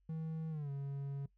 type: tone with pitch glide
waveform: triangle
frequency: 160 to 139.29 Hz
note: D#3 to C#3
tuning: +49 to +9 cents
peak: -36 dBFS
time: 0.09-1.26 s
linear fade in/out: 5 ms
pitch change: -240 cents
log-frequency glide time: 0.5-0.7 s
effects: noise-tail reverb RT60 0.1 s tail -20 dB re dry + added 47 Hz sine -70 dBFS peak until 1.37 s